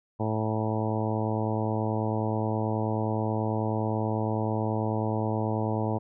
harmonic tone with a mistuned harmonic, 109.3 Hz, A2, 11 cents flat, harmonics 1 / 2 / 3 / 4 / 5 / 6 / 7 / 8 / 9, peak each -29 / -32 / -34 / -35 / -36 / -37 / -37 / -38 / -39 dBFS, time 0.19-5.99 s, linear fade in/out 20 ms, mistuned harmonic 9, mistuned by -35 cents, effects none

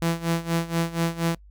sawtooth tone with tremolo, 167.1 Hz, E3, 24 cents sharp, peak -16 dBFS, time 0.02-1.35 s, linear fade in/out 2 ms, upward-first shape sine, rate 4.2 Hz, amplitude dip 85%, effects noise-tail reverb RT60 0.1 s tail -23 dB re dry + added 50 Hz sine -46 dBFS peak until 1.5 s

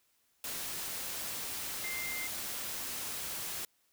sine tone in noise, 2093 Hz, C7, in tune, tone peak -38 dBFS, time 1.84-2.27 s, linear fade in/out 2 ms, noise white, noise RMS -39 dBFS, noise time 0.44-3.65 s, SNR -2 dB, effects white hiss -73 dBFS RMS until 3.92 s

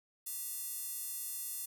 square tone with high-pass filter, 392 Hz, G4, in tune, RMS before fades -41 dBFS, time 0.26-1.66 s, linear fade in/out 10 ms, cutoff 10000 Hz, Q 1.3, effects none

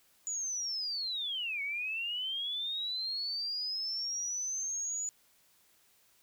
sine linear two-way sweep, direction down then up, 6950 to 2200 to 6950 Hz, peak -33 dBFS, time 0.27-5.09 s, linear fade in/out 0 ms, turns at 1.62 s, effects white hiss -67 dBFS RMS until 6.22 s

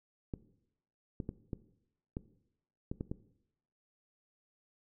clicks, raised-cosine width 3 ms, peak -24 dBFS, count 8, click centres 0.338 / 1.202 / 1.291 / 1.532 / 2.169 / 2.915 / 3.009 / 3.115 s, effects noise-tail reverb RT60 0.8 s tail -17 dB re dry

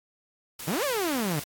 white noise, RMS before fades -38 dBFS, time 0.59-1.44 s, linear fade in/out 5 ms
sawtooth exponential two-way sweep, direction up then down, 138.59 to 608 to 138.59 Hz, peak -22 dBFS, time 0.67-1.4 s, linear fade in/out 10 ms, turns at 0.84 s
effects AAC 64 kbps

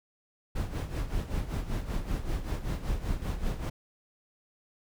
brown noise with tremolo, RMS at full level -29 dBFS, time 0.55-3.7 s, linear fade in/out 10 ms, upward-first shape sine, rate 5.2 Hz, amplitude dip 70%, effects none

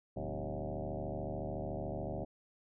sine tone with frequency modulation, 244.6 Hz, B3, 16 cents flat, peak -36 dBFS, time 0.16-2.25 s, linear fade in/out 10 ms, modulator 73.8 Hz, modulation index 6.2, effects none

